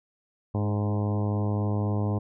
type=harmonic tone with a mistuned harmonic; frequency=103.83 Hz; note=G#2; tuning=in tune; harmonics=1 / 2 / 3 / 4 / 5 / 6 / 7 / 8 / 9 / 10; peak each=-25 / -31 / -35 / -37 / -39 / -41 / -42 / -43 / -44 / -45 dBFS; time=0.54-2.19 s; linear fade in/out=10 ms; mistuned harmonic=3; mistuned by=-23 cents; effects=none